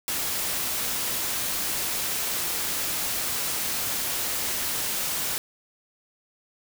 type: noise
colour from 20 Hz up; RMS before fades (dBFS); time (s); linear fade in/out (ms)
white; -28; 0.08-5.38; 0
effects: none

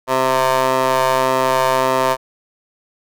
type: ring-modulated tone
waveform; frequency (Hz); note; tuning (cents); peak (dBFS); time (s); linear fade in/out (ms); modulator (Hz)
20% pulse; 130.81; C3; 0; -6; 0.07-2.17; 50; 784
effects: none

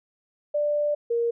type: tone pair in turn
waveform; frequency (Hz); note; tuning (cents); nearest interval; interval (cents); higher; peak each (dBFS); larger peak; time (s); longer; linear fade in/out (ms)
sine; 590 / 468.3; D5 / A#4; +8 / +8; major third; 400; first; -21; neither; 0.54-0.95 / 1.1-1.31; first; 10
effects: none

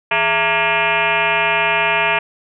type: tone with frequency modulation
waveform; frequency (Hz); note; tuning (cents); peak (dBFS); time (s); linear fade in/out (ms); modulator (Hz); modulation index
sine; 1661.2; G#6; 0; -13; 0.11-2.19; 5; 249; 4.4
effects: none

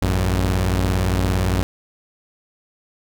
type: tone pair together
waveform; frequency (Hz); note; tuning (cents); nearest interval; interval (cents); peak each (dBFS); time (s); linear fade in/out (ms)
sawtooth; 55 / 92.5; A1 / F#2; 0 / 0; major sixth; 900; -17 / -15; 0.02-1.63; 0
effects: none

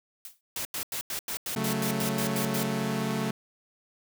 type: noise with exponential decay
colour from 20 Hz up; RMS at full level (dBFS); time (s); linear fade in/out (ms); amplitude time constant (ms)
blue; -38; 0.25-0.41; 1; 33
type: noise bursts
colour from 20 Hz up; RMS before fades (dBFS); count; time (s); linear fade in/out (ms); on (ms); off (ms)
white; -33; 12; 0.56-2.631; 2; 91; 89
type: chord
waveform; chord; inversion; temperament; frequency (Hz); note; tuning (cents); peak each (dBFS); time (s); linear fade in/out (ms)
sawtooth; F# minor; second; equal; 138.59 / 185 / 220; C#3 / F#3 / A3; 0 / 0 / 0; -29 / -29 / -26; 1.56-3.31; 5
effects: none

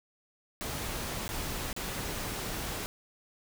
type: noise with dropouts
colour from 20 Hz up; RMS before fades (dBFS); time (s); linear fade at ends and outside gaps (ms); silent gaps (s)
pink; -36; 0.61-2.86; 0; 1.279-1.29 / 1.729-1.764
effects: none

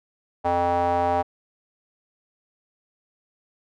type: tone with band-pass filter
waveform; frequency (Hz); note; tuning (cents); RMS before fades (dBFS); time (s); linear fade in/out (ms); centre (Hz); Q
square; 87.3; F2; 0; -22; 0.44-1.23; 20; 750; 4.3
effects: none

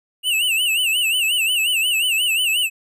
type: tone with vibrato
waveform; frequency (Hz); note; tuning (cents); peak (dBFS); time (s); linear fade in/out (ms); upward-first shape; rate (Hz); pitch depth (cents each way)
square; 2794; F7; 0; -17; 0.23-2.7; 50; sine; 5.6; 140
effects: none

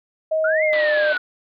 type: tone with pitch glide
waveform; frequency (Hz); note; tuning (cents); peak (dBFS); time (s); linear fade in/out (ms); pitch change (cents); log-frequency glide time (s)
sine; 632 to 603.8; D#5 to D5; +27 to +48; -17; 0.31-1.13; 10; -79; 0.53-0.84
type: exponential two-way sweep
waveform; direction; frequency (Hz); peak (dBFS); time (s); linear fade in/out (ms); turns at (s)
sine; up then down; 1372 to 2171 to 1448; -20; 0.44-1.18; 5; 0.64
type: band-pass noise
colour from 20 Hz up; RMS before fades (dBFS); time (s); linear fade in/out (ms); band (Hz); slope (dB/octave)
white; -32; 0.73-1.17; 0; 270 to 4300; 96
effects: none

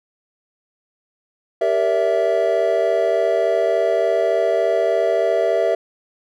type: chord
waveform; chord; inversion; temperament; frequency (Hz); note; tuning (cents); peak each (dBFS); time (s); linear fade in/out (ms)
triangle; E half-diminished seventh; first; equal with one note detuned; 392 / 466.2 / 575.9 / 659.3; G4 / Bb4 / D5 / E5; 0 / 0 / -34 / 0; -21 / -20 / -21 / -16; 1.61-5.75; 5
effects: none

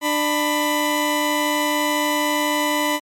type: tone pair together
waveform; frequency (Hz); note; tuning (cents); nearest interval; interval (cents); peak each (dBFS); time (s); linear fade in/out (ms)
20% pulse; 298 / 994; D4 / B5; +25 / +11; octave + major sixth; 2086; -16 / -16; 0.01-3; 50
effects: MP3 64 kbps

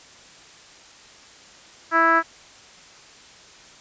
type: tone with low-pass filter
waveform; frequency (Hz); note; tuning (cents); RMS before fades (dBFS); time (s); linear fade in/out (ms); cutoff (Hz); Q
10% pulse; 329.6; E4; 0; -17; 1.91-2.23; 50; 1500; 4.8
effects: white hiss -47 dBFS RMS until 3.8 s + resampled to 16000 Hz

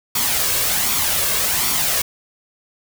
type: noise with flanger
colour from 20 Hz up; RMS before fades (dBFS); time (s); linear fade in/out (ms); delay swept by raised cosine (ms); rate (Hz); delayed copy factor
white; -19; 0.15-2.02; 5; 0.87 to 1.87; 1.3; +0.5
effects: none

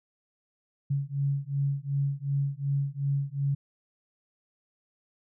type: beating tone pair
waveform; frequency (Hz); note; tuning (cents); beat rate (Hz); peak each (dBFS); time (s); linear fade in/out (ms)
sine; 138.59 / 141.29; C#3 / C#3; 0 / +33; 2.7; -29; 0.9-3.55; 10
effects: none

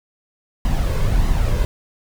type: noise with flanger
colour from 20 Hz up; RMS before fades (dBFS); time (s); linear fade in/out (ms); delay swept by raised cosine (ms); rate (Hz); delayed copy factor
brown; -17; 0.65-1.65; 0; 1 to 1.96; 1.6; +0.5
effects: none

